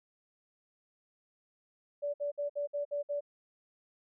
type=tone bursts; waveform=sine; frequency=578 Hz; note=D5; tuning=28 cents flat; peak=-31 dBFS; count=7; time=2.02-3.208 s; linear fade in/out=20 ms; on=120 ms; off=58 ms; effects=none